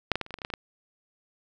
clicks, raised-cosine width 0.3 ms, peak -6 / -11 / -14 / -29 / -24 / -16 / -29 / -22 / -14 / -20 / -14 dBFS, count 11, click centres 0.117 / 0.156 / 0.213 / 0.264 / 0.307 / 0.341 / 0.387 / 0.418 / 0.449 / 0.502 / 0.538 s, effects none

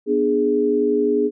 sine chord, G# diminished, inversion first, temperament equal with one note detuned, 246.9 / 298.3 / 415.3 Hz, B3 / D4 / G#4, 0 / +27 / 0 cents, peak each -23 / -22 / -17 dBFS, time 0.06-1.31 s, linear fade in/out 50 ms, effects none

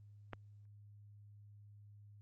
click, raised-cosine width 0.5 ms, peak -28 dBFS, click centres 0.333 s, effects added 103 Hz sine -56 dBFS peak until 2.21 s + Opus 32 kbps

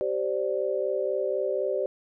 sine chord, G suspended fourth, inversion none, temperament equal with one note detuned, 387.9 / 523.3 / 587.3 Hz, G4 / C5 / D5, -18 / 0 / 0 cents, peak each -29 dBFS, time 0.01-1.86 s, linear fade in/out 0 ms, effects none

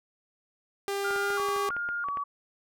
sawtooth tone with pitch glide, 398.3 to 403.6 Hz, G4 to G#4, +28 to -49 cents, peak -25 dBFS, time 0.88-1.69 s, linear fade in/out 0 ms, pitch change +23 cents, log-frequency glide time 1.13-1.36 s
sine tone with vibrato, 1267 Hz, D#6, 31 cents sharp, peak -29 dBFS, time 1.04-2.24 s, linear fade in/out 10 ms, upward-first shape square, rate 1.5 Hz, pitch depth 190 cents each way
clicks, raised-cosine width 0.5 ms, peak -25 dBFS, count 11, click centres 1.108 / 1.161 / 1.304 / 1.399 / 1.487 / 1.563 / 1.704 / 1.766 / 1.889 / 2.086 / 2.172 s
effects none

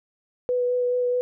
sine tone with vibrato, 493.9 Hz, B4, in tune, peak -20 dBFS, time 0.49-1.21 s, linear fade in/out 0 ms, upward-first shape sine, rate 4.7 Hz, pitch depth 11 cents each way, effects none

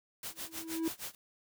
white noise with tremolo, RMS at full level -40 dBFS, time 0.23-1.15 s, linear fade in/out 2 ms, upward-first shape sine, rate 6.4 Hz, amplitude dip 95%
triangle tone with exponential growth, 326 Hz, E4, 19 cents flat, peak -26 dBFS, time 0.28-0.88 s, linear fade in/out 2 ms, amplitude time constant 130 ms
effects none

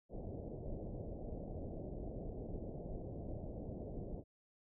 pink low-pass noise, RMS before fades -45 dBFS, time 0.09-4.24 s, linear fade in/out 50 ms, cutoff 670 Hz, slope 48 dB/octave, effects none

